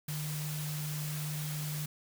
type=tone in noise; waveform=sine; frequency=151 Hz; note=D3; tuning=48 cents sharp; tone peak=-35 dBFS; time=0.08-1.86 s; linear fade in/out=5 ms; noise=white; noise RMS=-42 dBFS; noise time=0.08-1.86 s; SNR=+4 dB; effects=none